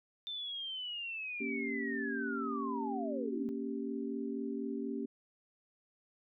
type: linear sweep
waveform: sine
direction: down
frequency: 3577 to 202.9 Hz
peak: -38 dBFS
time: 0.27-3.49 s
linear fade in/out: 0 ms
type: chord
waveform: sine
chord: G diminished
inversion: first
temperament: equal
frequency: 233.1 / 277.2 / 392 Hz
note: Bb3 / Db4 / G4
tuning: 0 / 0 / 0 cents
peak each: -39 / -39 / -41 dBFS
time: 1.4-5.06 s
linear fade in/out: 10 ms
effects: none